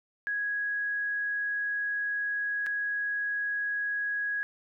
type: tone with dropouts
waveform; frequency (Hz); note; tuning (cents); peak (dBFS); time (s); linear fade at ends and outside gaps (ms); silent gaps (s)
sine; 1661.2; G#6; 0; -28; 0.27-4.43; 0; 2.663-2.667
effects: none